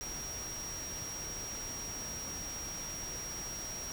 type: tone in noise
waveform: sine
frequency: 5650 Hz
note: F8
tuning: 19 cents sharp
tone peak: -40 dBFS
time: 0.01-3.92 s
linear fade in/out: 0 ms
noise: pink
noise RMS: -45 dBFS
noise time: 0.01-3.92 s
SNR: +2 dB
effects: none